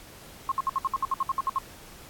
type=tone bursts; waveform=sine; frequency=1072 Hz; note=C6; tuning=42 cents sharp; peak=-22 dBFS; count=13; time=0.49-1.585 s; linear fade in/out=2 ms; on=27 ms; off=62 ms; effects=pink hiss -48 dBFS RMS until 2.09 s + AAC 64 kbps